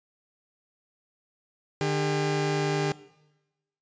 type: tone pair together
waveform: sawtooth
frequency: 150.71 / 401.9 Hz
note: D3 / G4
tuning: +45 / +43 cents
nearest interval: octave + perfect fourth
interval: 1698 cents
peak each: -23 / -24 dBFS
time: 1.81-2.92 s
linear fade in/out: 0 ms
effects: noise-tail reverb RT60 1.0 s tail -19 dB re dry + resampled to 16000 Hz